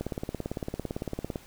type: click train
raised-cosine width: 2 ms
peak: -18 dBFS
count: 25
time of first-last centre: 0.01-1.358 s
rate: 17.8 Hz
effects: pink hiss -53 dBFS RMS until 1.46 s